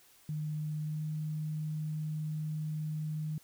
sine tone with pitch glide, 152.6 to 154.19 Hz, D#3 to D#3, -33 to -15 cents, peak -33 dBFS, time 0.29-3.38 s, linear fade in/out 2 ms, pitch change +18 cents, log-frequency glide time 0.81-1.03 s, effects white hiss -62 dBFS RMS until 3.43 s

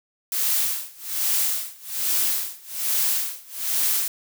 blue noise with tremolo, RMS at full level -21 dBFS, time 0.32-4.08 s, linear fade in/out 2 ms, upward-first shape sine, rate 1.2 Hz, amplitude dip 95%, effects none

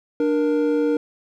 triangle tone pair together, 296.1 / 470 Hz, D4 / A#4, +14 / +14 cents, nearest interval minor sixth, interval 800 cents, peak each -18 dBFS, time 0.2-0.97 s, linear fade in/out 2 ms, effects none

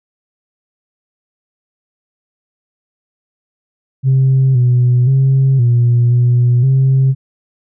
sine tone with pitch steps, 132.7 / 123.6 / 134.2 / 120.1 / 122 / 133.3 Hz, C3 / B2 / C3 / B2 / B2 / C3, +25 / +2 / +44 / -48 / -21 / +33 cents, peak -6 dBFS, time 4.03-7.15 s, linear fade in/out 50 ms, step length 520 ms, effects tanh soft clip ceiling -5 dBFS

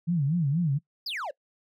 sine tone with vibrato, 155.56 Hz, D#3, in tune, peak -22 dBFS, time 0.07-0.79 s, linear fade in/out 20 ms, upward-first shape sine, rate 4.2 Hz, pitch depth 230 cents each way
triangle exponential sweep, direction down, 5260 to 520 Hz, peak -29 dBFS, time 1.06-1.31 s, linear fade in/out 5 ms
effects noise-tail reverb RT60 0.1 s tail -22 dB re dry

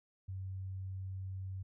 sine tone, 94.9 Hz, F#2, 44 cents sharp, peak -39 dBFS, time 0.28-1.63 s, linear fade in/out 10 ms, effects none

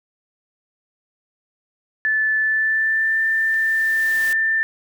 sine tone with pitch glide, 1746 to 1783.7 Hz, A6 to A6, -14 to +23 cents, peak -16 dBFS, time 2.05-4.63 s, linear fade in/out 0 ms, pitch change +37 cents, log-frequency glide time 2.38-3.22 s
white noise with exponential growth, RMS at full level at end -32 dBFS, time 2.26-4.33 s, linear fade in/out 1 ms, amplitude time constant 450 ms
click, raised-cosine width 0.2 ms, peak -24 dBFS, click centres 3.542 s
effects none

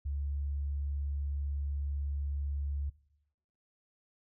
sine tone, 71 Hz, C#2, 42 cents sharp, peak -32 dBFS, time 0.05-2.9 s, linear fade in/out 10 ms, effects noise-tail reverb RT60 0.9 s tail -20 dB re dry

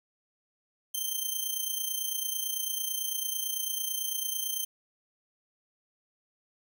5% pulse tone with amplitude modulation, 3134 Hz, G7, 1 cent flat, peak -19 dBFS, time 0.94-4.65 s, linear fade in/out 10 ms, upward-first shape sine, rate 29 Hz, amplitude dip 65%, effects 10-bit

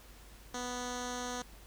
10% pulse tone with low-pass filter, 246.9 Hz, B3, in tune, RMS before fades -39 dBFS, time 0.54-1.42 s, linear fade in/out 2 ms, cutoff 6600 Hz, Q 2.8, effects added 50 Hz sine -54 dBFS peak until 1.66 s + pink hiss -57 dBFS RMS until 1.66 s

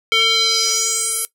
square tone with band-pass filter sweep, 449.2 Hz, A4, 36 cents sharp, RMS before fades -17 dBFS, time 0.12-1.25 s, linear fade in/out 0 ms, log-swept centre 2800 to 11000 Hz, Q 3.5, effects noise-tail reverb RT60 0.1 s tail -17 dB re dry

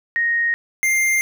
sine / square tone pair in turn, 1867 / 2103 Hz, A#6 / C7, +2 / +8 cents, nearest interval major second, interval 206 cents, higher second, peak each -16 dBFS, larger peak neither, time 0.16-0.54 / 0.83-1.21 s, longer neither, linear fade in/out 0 ms, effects none

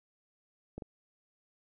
clicks, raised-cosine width 2 ms, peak -27 / -28 dBFS, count 2, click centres 0.78 / 0.822 s, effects none

